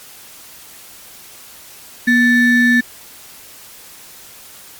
triangle ring-modulated tone, 1000 Hz, B5, 21 cents sharp, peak -4 dBFS, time 2.07-2.81 s, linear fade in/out 10 ms, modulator 759 Hz, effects white hiss -39 dBFS RMS until 4.79 s + MP3 96 kbps

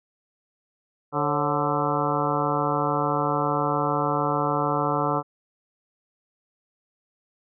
harmonic tone with a mistuned harmonic, 146.83 Hz, D3, in tune, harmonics 1 / 2 / 3 / 4 / 5 / 6 / 7 / 8 / 9, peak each -30 / -30 / -30 / -30 / -30 / -30 / -30 / -30 / -30 dBFS, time 1.12-5.23 s, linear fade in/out 50 ms, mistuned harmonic 4, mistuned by -95 cents, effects none

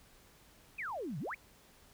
sine exponential two-way sweep, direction down then up, 2635 to 127.2 to 2635 Hz, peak -37 dBFS, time 0.78-1.35 s, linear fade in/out 10 ms, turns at 1.19 s, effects pink hiss -62 dBFS RMS until 1.93 s

